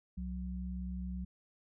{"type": "tone pair together", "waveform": "sine", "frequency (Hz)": [64.8, 183.15], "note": ["C2", "F#3"], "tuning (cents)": [-16, -17], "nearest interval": "octave + tritone", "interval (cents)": 1799, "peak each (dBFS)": [-39, -40], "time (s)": [0.17, 1.25], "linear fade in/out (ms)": 10, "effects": []}